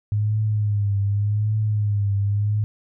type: tone with vibrato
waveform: sine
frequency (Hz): 103.83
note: G#2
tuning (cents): 0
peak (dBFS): -18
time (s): 0.12-2.64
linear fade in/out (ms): 0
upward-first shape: triangle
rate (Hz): 0.86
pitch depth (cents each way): 75
effects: none